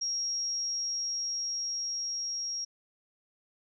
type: tone with level ramp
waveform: sine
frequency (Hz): 5600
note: F8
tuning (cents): +4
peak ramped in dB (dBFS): -29 to -32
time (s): 0.01-2.65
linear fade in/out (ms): 10
effects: none